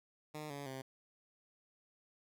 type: tone with pitch steps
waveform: 10% pulse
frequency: 152.2 / 142.01 / 132.5 Hz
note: D#3 / C#3 / C3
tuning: -38 / +42 / +22 cents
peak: -35 dBFS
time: 0.34-0.82 s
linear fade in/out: 10 ms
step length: 160 ms
effects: none